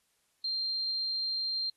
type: tone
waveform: sine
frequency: 4176 Hz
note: C8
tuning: 4 cents flat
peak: -30 dBFS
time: 0.44-1.7 s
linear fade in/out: 5 ms
effects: white hiss -74 dBFS RMS until 1.76 s + AAC 32 kbps